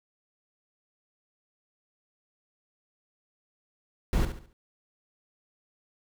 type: noise with echo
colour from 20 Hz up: brown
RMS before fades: -24 dBFS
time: 4.13-4.25 s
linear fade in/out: 0 ms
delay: 70 ms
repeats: 4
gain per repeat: -9 dB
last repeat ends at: 4.53 s
effects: none